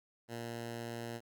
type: tone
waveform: 10% pulse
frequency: 117 Hz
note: A#2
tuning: 7 cents sharp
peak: -32 dBFS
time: 0.28-1.21 s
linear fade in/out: 50 ms
effects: 12-bit